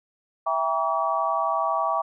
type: chord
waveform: sine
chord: E diminished seventh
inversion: none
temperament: just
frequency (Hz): 659.3 / 791.1 / 949.3 / 1139.2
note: E5 / G5 / Bb5 / Db6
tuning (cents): 0 / +16 / +31 / +47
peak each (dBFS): -27 / -28 / -29 / -25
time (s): 0.46-2.02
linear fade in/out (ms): 10
effects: none